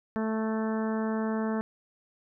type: harmonic tone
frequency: 220 Hz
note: A3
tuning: in tune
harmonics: 1 / 2 / 3 / 4 / 5 / 6 / 7 / 8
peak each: -28 / -34 / -38 / -40 / -42 / -44 / -45 / -46 dBFS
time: 0.16-1.61 s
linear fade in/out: 0 ms
effects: none